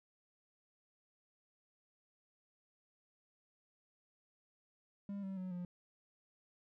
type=tone with pitch steps; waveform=triangle; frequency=200.2 / 192.38 / 184.86 / 177.64 Hz; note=G3 / G3 / F#3 / F3; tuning=+37 / -32 / -1 / +30 cents; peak=-38 dBFS; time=5.09-5.65 s; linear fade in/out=2 ms; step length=140 ms; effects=none